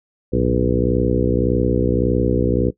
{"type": "harmonic tone with a mistuned harmonic", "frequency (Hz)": 61.74, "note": "B1", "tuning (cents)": 0, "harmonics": [1, 2, 3, 4, 5, 6, 7, 8], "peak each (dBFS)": [-23, -23, -23, -23, -23, -23, -23, -23], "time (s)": [0.32, 2.71], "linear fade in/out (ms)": 20, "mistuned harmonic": 2, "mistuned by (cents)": -110, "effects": ["noise-tail reverb RT60 0.1 s tail -19 dB re dry"]}